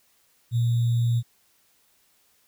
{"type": "tone with sample-and-hold", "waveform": "sine", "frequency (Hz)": 117.9, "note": "A#2", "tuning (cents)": 20, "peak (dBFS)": -19, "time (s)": [0.51, 1.23], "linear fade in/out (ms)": 50, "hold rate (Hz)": 3675, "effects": ["white hiss -64 dBFS RMS until 2.47 s"]}